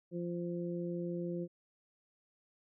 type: harmonic tone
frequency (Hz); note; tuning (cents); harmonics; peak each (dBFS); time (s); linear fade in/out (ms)
173.5; F3; -11; 1 / 2 / 3; -38 / -39 / -44; 0.11-1.48; 50
effects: none